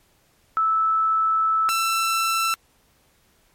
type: tone pair in turn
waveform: sine / sawtooth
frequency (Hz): 1311 / 1335.5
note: E6 / E6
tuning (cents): -10 / +22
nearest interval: unison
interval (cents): 32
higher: second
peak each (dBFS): -17 / -16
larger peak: second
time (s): 0.57-1.69 / 1.69-2.54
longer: first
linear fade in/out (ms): 0
effects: pink hiss -61 dBFS RMS until 3.54 s + MP3 64 kbps